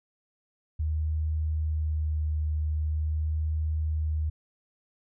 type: tone with vibrato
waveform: sine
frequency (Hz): 77.3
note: D#2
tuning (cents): -11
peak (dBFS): -25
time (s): 0.79-4.3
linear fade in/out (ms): 10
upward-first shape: sine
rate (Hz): 0.44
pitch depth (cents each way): 14
effects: none